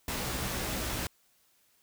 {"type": "noise with comb filter", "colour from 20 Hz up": "pink", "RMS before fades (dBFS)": -34, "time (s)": [0.08, 1.07], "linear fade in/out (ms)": 2, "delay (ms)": 16, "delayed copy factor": 0.5, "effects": ["white hiss -68 dBFS RMS until 1.82 s"]}